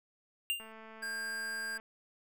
square tone with exponential decay, 2794 Hz, F7, in tune, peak -28 dBFS, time 0.5-0.72 s, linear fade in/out 0 ms, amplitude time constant 47 ms
click train, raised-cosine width 0.5 ms, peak -37 dBFS, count 266, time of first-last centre 0.6-1.799 s, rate 221 Hz
square tone, 1600 Hz, G6, 35 cents sharp, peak -37 dBFS, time 1.02-1.78 s, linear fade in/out 10 ms
effects none

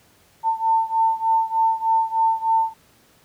sine beating tone pair, 896 / 899.3 Hz, A5 / A5, +31 / +38 cents, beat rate 3.3 Hz, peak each -19 / -21 dBFS, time 0.43-2.74 s, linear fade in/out 50 ms, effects pink hiss -56 dBFS RMS until 3.24 s + high-pass 60 Hz 12 dB/octave

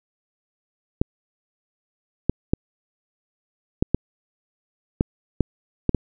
clicks, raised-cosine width 3 ms, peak -4 dBFS, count 9, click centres 1.015 / 2.296 / 2.535 / 3.825 / 3.946 / 5.009 / 5.407 / 5.893 / 5.947 s, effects none

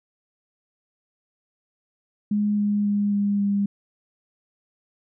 sine tone with pitch steps, 207.7 / 206 / 204.4 / 202.7 / 201.1 Hz, G#3 / G#3 / G#3 / G#3 / G3, 0 / -14 / -27 / -42 / +44 cents, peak -19 dBFS, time 2.31-3.66 s, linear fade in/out 5 ms, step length 270 ms, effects none

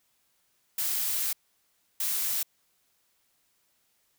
blue noise bursts at uneven times, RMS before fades -29 dBFS, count 2, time 0.78-1.33 / 2-2.43 s, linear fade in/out 5 ms, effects white hiss -71 dBFS RMS until 4.18 s

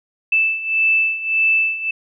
sine beating tone pair, 2637 / 2638.7 Hz, E7 / E7, 0 / +1 cents, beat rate 1.7 Hz, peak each -20 / -16 dBFS, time 0.32-1.91 s, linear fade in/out 5 ms, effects none

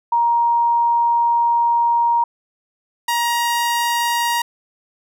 sine / sawtooth tone pair in turn, 940 / 945.2 Hz, A#5 / A#5, +14 / +24 cents, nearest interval unison, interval 10 cents, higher second, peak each -13 dBFS, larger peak neither, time 0.12-2.24 / 3.08-4.42 s, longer first, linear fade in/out 5 ms, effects none

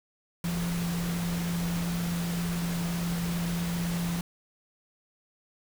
sine tone in noise, 171.6 Hz, F3, 30 cents flat, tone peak -28 dBFS, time 0.44-4.21 s, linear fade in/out 2 ms, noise pink, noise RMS -37 dBFS, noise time 0.44-4.21 s, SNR +6 dB, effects none

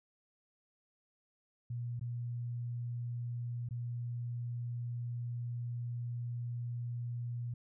sine tone with dropouts, 120 Hz, B2, 49 cents flat, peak -36 dBFS, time 1.7-7.54 s, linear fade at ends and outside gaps 5 ms, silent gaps 1.996-2.011 / 3.689-3.708 s, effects none

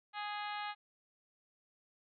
harmonic tone, 415.2 Hz, G#4, in tune, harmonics 2 / 3 / 4 / 5 / 6 / 7 / 8 / 9 / 10, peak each -41 / -45 / -47 / -49 / -51 / -52 / -53 / -54 / -55 dBFS, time 0.13-0.75 s, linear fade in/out 50 ms, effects none

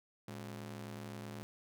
sawtooth ring-modulated tone, 158.7 Hz, D#3, 35 cents sharp, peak -37 dBFS, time 0.28-1.43 s, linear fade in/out 0 ms, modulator 45.4 Hz, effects none

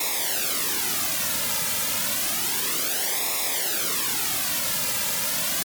white noise with flanger, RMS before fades -25 dBFS, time 0-5.63 s, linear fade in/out 5 ms, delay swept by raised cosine 0.65 to 2.75 ms, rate 0.3 Hz, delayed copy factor -0.85, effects MP3 96 kbps

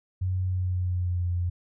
sine tone with pitch glide, 92.5 to 88.12 Hz, F#2 to F2, 0 to +16 cents, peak -24 dBFS, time 0.21-1.5 s, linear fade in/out 10 ms, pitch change -84 cents, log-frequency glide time 0.45-1.29 s, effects none

